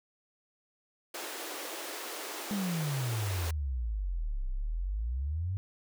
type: high-pass noise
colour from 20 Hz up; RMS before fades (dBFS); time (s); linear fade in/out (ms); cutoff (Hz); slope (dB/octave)
pink; -40; 1.14-3.51; 5; 300; 48
type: exponential two-way sweep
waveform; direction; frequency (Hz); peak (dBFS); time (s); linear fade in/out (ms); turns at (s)
sine; down then up; 210.7 to 31 to 99.2; -30; 2.51-5.57; 0; 4.48
effects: none